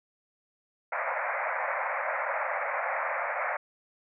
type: band-pass noise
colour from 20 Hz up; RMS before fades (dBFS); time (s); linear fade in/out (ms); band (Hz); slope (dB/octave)
pink; -31; 0.92-3.57; 5; 530 to 2300; 96
effects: none